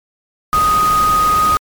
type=tone in noise; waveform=sine; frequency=1246 Hz; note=D#6; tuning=2 cents sharp; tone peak=-10 dBFS; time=0.53-1.57 s; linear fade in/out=0 ms; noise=pink; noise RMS=-23 dBFS; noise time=0.53-1.57 s; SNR=+10 dB; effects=MP3 96 kbps